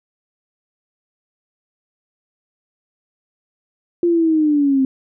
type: linear sweep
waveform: sine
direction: down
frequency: 349.2 to 261.6 Hz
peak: -12 dBFS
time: 4.03-4.85 s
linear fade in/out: 2 ms
effects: none